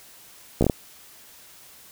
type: slowing click train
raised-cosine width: 2 ms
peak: -6 dBFS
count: 5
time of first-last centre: 0.61-0.698 s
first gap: 14 ms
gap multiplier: 1.31
effects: white hiss -49 dBFS RMS until 1.91 s